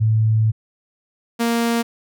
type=tone pair in turn; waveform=sine / sawtooth; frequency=110 / 233.1 Hz; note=A2 / A#3; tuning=0 / 0 cents; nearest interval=octave + minor second; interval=1300 cents; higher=second; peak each=-13 dBFS; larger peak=neither; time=0-0.52 / 1.39-1.83 s; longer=first; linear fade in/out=20 ms; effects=none